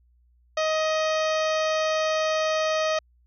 harmonic tone, 628 Hz, D#5, 16 cents sharp, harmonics 1 / 2 / 3 / 4 / 5 / 6 / 7 / 8 / 9 / 10, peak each -23 / -29 / -33 / -35 / -37 / -39 / -40 / -41 / -42 / -43 dBFS, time 0.57-2.99 s, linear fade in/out 5 ms, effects added 60 Hz sine -58 dBFS peak until 3.26 s

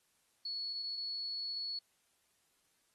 sine tone, 4392 Hz, C#8, 17 cents flat, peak -37 dBFS, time 0.45-1.79 s, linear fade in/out 5 ms, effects white hiss -75 dBFS RMS until 2.94 s + AAC 32 kbps

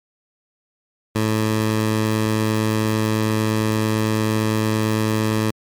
15% pulse tone, 108.9 Hz, A2, 17 cents flat, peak -11 dBFS, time 1.15-5.51 s, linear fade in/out 10 ms, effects MP3 96 kbps

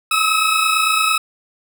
20% pulse tone pair together, 1270.1 / 1299 Hz, D#6 / E6, +35 / -26 cents, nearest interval unison, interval 39 cents, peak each -12 dBFS, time 0.11-1.18 s, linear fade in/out 5 ms, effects none

